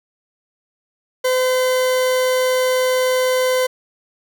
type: tone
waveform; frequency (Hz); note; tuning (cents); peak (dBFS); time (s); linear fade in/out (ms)
40% pulse; 511; C5; -41; -14; 1.24-3.67; 10
effects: none